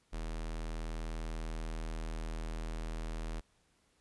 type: tone with notch filter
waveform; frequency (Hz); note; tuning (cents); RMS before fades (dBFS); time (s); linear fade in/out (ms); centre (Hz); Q
square; 40.15; E1; -45; -39; 0.12-3.41; 20; 84; 0.7
effects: pink hiss -72 dBFS RMS until 4 s + resampled to 24000 Hz